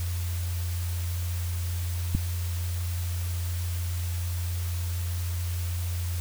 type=click; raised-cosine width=5 ms; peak=-12 dBFS; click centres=2.15 s; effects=added 87 Hz sine -27 dBFS peak until 6.2 s + white hiss -41 dBFS RMS until 6.2 s